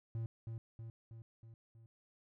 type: tone with echo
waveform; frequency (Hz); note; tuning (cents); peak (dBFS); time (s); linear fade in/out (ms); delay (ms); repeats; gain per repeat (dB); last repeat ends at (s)
triangle; 113.6; A#2; -44; -35; 0.15-0.26; 0; 320; 5; -4; 1.86
effects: none